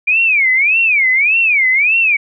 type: tone with vibrato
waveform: sine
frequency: 2349 Hz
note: D7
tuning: in tune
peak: -9 dBFS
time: 0.07-2.17 s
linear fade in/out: 10 ms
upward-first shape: sine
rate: 1.7 Hz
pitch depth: 260 cents each way
effects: none